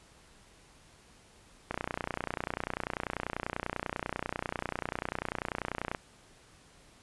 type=click train; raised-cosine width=0.5 ms; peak=-17 dBFS; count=129; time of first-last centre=1.71-5.948 s; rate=30.2 Hz; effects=pink hiss -59 dBFS RMS until 7.02 s + resampled to 24000 Hz